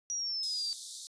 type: linear sweep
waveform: sine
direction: down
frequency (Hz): 5810 to 4600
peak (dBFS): -32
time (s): 0.1-0.73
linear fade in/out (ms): 0
type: high-pass noise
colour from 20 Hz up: pink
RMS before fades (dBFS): -43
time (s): 0.43-1.07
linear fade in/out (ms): 0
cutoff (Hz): 3600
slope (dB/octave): 96
effects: resampled to 22050 Hz